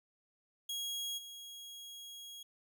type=tone with level steps; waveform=sawtooth; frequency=3300 Hz; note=G#7; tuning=12 cents flat; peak=-34 / -44 dBFS; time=0.69-2.43 s; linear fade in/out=5 ms; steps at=1.17 s; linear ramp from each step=20 ms; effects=none